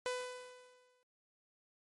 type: tone with exponential decay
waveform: sawtooth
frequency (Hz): 500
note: B4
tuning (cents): +21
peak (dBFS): -30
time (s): 0.06-1.03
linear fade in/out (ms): 0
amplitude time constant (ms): 210
effects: MP3 48 kbps